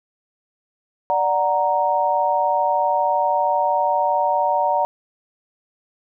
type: chord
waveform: sine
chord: D augmented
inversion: none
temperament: equal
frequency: 587.3 / 740 / 932.3 Hz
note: D5 / F#5 / A#5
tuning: 0 / 0 / 0 cents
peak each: -22 / -21 / -19 dBFS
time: 1.1-4.85 s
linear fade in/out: 0 ms
effects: none